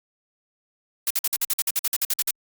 blue noise bursts, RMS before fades -22 dBFS, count 15, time 1.07-2.308 s, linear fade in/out 2 ms, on 34 ms, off 52 ms, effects Opus 48 kbps

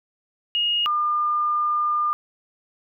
sine tone pair in turn, 2865 / 1204.6 Hz, F7 / D6, +44 / +44 cents, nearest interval octave + minor third, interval 1500 cents, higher first, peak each -19 dBFS, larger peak neither, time 0.55-0.86 / 0.86-2.13 s, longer second, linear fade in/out 0 ms, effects none

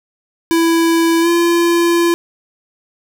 square tone with pitch glide, 331.7 to 341.4 Hz, E4 to F4, +11 to -39 cents, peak -11 dBFS, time 0.51-2.14 s, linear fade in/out 0 ms, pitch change +50 cents, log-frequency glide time 1.21-1.28 s, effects none

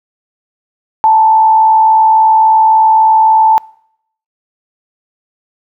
sine tone with frequency modulation, 880 Hz, A5, in tune, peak -4 dBFS, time 1.04-3.58 s, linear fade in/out 0 ms, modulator 63.6 Hz, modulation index 0.35, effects noise-tail reverb RT60 0.7 s tail -25 dB re dry

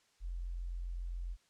sine tone, 43.65 Hz, F1, in tune, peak -37 dBFS, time 0.2-1.37 s, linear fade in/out 50 ms, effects white hiss -71 dBFS RMS until 1.49 s + low-pass 7000 Hz 12 dB/octave

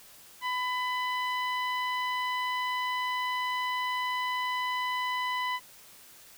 15% pulse tone with low-pass filter, 1000 Hz, B5, 21 cents sharp, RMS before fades -31 dBFS, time 0.41-5.6 s, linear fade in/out 50 ms, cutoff 2600 Hz, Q 0.54, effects white hiss -53 dBFS RMS until 6.37 s

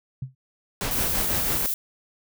sine tone with exponential decay, 130.81 Hz, C3, in tune, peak -24 dBFS, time 0.22-0.35 s, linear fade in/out 5 ms, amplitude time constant 27 ms
pink noise with tremolo, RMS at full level -27 dBFS, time 0.81-1.66 s, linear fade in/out 0 ms, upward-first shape sine, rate 6 Hz, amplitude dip 50%
violet noise, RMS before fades -26 dBFS, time 0.91-1.74 s, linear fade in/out 2 ms
effects none

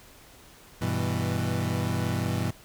30% pulse chord, E minor, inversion first, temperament equal, 98 / 123.47 / 164.81 Hz, G2 / B2 / E3, 0 / 0 / 0 cents, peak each -27 / -27 / -29 dBFS, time 0.81-2.51 s, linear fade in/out 10 ms, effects pink hiss -52 dBFS RMS until 2.64 s

